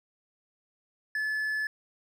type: tone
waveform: triangle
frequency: 1727 Hz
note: A6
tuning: 33 cents flat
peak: -26 dBFS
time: 1.15-1.67 s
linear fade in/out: 2 ms
effects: none